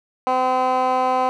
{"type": "tone with band-pass filter", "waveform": "15% pulse", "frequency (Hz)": 256.2, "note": "C4", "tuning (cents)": -36, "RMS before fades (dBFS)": -19, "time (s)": [0.27, 1.29], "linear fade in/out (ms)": 0, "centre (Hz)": 880, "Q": 1.7, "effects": []}